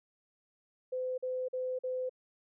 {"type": "tone bursts", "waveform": "sine", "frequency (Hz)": 510, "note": "C5", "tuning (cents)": -44, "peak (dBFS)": -32, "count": 4, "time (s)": [0.92, 2.095], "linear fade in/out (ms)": 10, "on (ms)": 260, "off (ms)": 45, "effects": []}